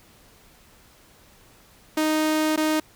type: tone with dropouts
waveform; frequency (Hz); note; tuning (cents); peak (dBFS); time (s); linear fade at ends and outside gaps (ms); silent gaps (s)
sawtooth; 310.5; D#4; -3; -16; 1.97-2.8; 5; 2.562-2.574
effects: pink hiss -54 dBFS RMS until 2.95 s